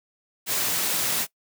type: high-pass noise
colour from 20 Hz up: white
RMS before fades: -25 dBFS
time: 0.46-1.27 s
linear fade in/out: 50 ms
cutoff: 100 Hz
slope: 48 dB/octave
effects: noise-tail reverb RT60 0.1 s tail -20 dB re dry